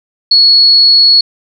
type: tone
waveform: sine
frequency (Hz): 4364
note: C#8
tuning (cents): -28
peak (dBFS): -3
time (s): 0.31-1.21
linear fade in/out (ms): 5
effects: none